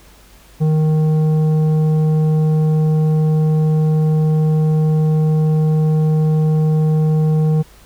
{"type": "tone with tanh clipping", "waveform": "sine", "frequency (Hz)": 155.56, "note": "D#3", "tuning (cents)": 0, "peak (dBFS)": -13, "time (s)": [0.6, 7.63], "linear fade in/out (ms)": 20, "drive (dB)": 9, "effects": ["added 50 Hz sine -45 dBFS peak until 7.85 s", "pink hiss -47 dBFS RMS until 7.85 s"]}